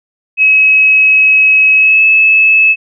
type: tone with pitch glide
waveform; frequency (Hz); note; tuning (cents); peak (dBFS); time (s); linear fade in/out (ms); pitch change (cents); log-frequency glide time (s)
sine; 2561 to 2598; D#7 to E7; +49 to -26; -4; 0.37-2.76; 50; +25; 1.75-2.03
effects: none